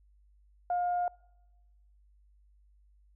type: tone with frequency modulation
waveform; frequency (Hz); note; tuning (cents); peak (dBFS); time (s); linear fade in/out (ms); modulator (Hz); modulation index
sine; 710; F5; +28; -27; 0.7-1.08; 2; 710; 0.21
effects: noise-tail reverb RT60 1.0 s tail -25 dB re dry + added 50 Hz sine -60 dBFS peak until 3.15 s